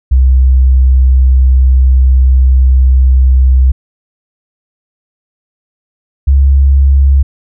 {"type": "tone pair in turn", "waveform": "sine", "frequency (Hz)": [64.6, 68.42], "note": ["C2", "C#2"], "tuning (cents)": [-21, -22], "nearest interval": "minor second", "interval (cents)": 99, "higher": "second", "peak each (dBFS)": -3, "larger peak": "neither", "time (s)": [[0.11, 3.72], [6.27, 7.23]], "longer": "first", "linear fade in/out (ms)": 10, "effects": []}